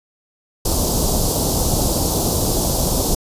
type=band-stop noise; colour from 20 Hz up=pink; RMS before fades=-18 dBFS; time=0.65-3.15 s; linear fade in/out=5 ms; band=850 to 4500 Hz; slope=24 dB/octave; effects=resampled to 32000 Hz